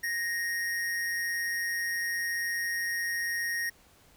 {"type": "tone with amplitude modulation", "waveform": "square", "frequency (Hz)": 1864.7, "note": "A#6", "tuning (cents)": 0, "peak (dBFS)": -28, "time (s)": [0.03, 3.7], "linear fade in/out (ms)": 10, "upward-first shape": "sine", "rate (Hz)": 181, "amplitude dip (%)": 40, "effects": ["pink hiss -60 dBFS RMS until 4.16 s"]}